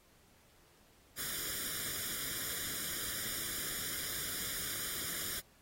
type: noise with comb filter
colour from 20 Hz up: white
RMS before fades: -39 dBFS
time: 1.17-5.41 s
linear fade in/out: 20 ms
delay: 0.57 ms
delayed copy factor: +0.9
effects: pink hiss -66 dBFS RMS until 5.61 s + AAC 48 kbps